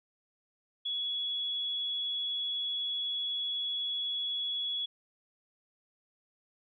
sine tone, 3372 Hz, G#7, 26 cents sharp, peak -31 dBFS, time 0.85-4.86 s, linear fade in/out 10 ms, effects none

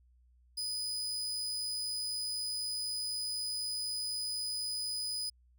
35% pulse tone, 4978 Hz, D#8, in tune, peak -33 dBFS, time 0.57-5.3 s, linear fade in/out 10 ms, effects added 61 Hz sine -62 dBFS peak until 5.58 s

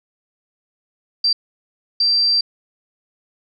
sine tone bursts at uneven times, 4700 Hz, D8, 1 cent sharp, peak -13 dBFS, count 2, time 1.24-1.33 / 2-2.41 s, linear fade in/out 5 ms, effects none

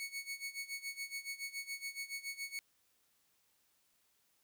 sawtooth tone with tremolo, 2217 Hz, C#7, in tune, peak -35 dBFS, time 0-2.59 s, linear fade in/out 0 ms, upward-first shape sine, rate 7.1 Hz, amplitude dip 85%, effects white hiss -75 dBFS RMS until 4.43 s

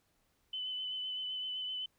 sine tone with vibrato, 3019 Hz, F#7, 34 cents sharp, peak -36 dBFS, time 0.53-1.86 s, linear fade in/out 5 ms, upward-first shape sine, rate 7.8 Hz, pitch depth 20 cents each way, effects pink hiss -75 dBFS RMS until 1.98 s

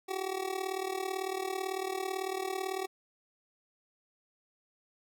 25% pulse tone with amplitude modulation, 380 Hz, F#4, 46 cents sharp, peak -26 dBFS, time 0.08-2.87 s, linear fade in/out 20 ms, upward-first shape sine, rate 38 Hz, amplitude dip 80%, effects none

